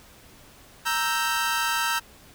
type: chord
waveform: sawtooth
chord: E diminished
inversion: second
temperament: equal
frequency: 932.3 / 1318.5 / 1568 Hz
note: Bb5 / E6 / G6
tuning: 0 / 0 / 0 cents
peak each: -24 dBFS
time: 0.85-2 s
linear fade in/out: 20 ms
effects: pink hiss -51 dBFS RMS until 2.34 s